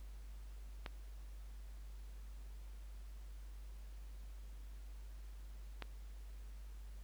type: clicks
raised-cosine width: 0.3 ms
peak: -27 / -27 dBFS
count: 2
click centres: 0.862 / 5.823 s
effects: added 50 Hz sine -48 dBFS peak until 7.03 s + pink hiss -67 dBFS RMS until 7.03 s